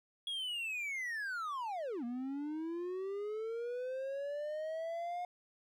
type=linear two-way sweep; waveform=triangle; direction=down then up; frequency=3341 to 233.1 to 718 Hz; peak=-35 dBFS; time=0.27-5.25 s; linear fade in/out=2 ms; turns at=2.04 s; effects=none